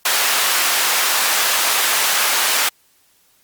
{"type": "high-pass noise", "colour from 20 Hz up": "pink", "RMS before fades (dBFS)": -17, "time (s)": [0.05, 2.69], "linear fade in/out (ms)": 5, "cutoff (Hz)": 1000, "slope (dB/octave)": 12, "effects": ["white hiss -57 dBFS RMS until 3.43 s", "Opus 48 kbps"]}